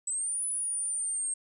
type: exponential two-way sweep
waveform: sine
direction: up then down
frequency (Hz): 7902 to 10000 to 8430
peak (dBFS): -29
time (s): 0.07-1.34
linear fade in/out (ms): 5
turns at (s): 0.45
effects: none